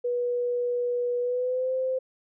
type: tone with pitch glide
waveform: sine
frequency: 487 to 518.9 Hz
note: B4 to C5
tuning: -24 to -14 cents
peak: -24 dBFS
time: 0.04-1.99 s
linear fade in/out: 10 ms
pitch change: +110 cents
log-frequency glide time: 1.2-1.73 s
effects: none